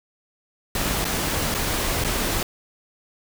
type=noise with dropouts; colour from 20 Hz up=pink; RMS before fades=-24 dBFS; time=0.75-2.43 s; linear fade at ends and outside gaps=2 ms; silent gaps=1.045-1.051 / 1.543-1.547 / 2.04-2.046 s; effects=none